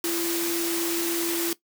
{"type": "tone in noise", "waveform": "sine", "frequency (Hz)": 338.4, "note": "E4", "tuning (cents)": 45, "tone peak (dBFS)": -26, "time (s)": [0.04, 1.53], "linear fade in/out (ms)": 2, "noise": "white", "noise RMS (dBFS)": -29, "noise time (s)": [0.04, 1.53], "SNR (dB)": 0, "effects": ["noise-tail reverb RT60 0.1 s tail -17 dB re dry", "high-pass 200 Hz 12 dB/octave"]}